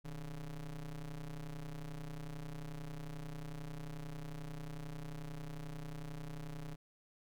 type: ring-modulated tone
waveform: square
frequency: 70.4 Hz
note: C#2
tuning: 27 cents sharp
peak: -40 dBFS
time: 0.04-6.76 s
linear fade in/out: 20 ms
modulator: 86 Hz
effects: none